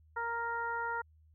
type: harmonic tone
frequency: 466.2 Hz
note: A#4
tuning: in tune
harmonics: 1 / 2 / 3 / 4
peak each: -43 / -36 / -37 / -45 dBFS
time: 0.16-1.02 s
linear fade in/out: 10 ms
effects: added 78 Hz sine -60 dBFS peak until 1.34 s